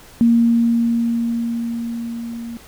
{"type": "tone with level ramp", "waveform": "sine", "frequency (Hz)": 233.1, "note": "A#3", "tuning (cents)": 0, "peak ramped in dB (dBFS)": [-9, -27], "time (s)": [0.21, 2.57], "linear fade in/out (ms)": 0, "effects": ["pink hiss -44 dBFS RMS until 2.67 s"]}